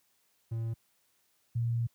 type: tone pair in turn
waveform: triangle / sine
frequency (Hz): 113.9 / 117.17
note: A#2 / A#2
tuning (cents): -40 / +9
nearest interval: unison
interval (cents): 49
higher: second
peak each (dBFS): -29 / -27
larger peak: second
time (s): 0.51-0.74 / 1.55-1.87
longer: second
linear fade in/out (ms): 10
effects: white hiss -72 dBFS RMS until 1.94 s + high-pass 60 Hz 12 dB/octave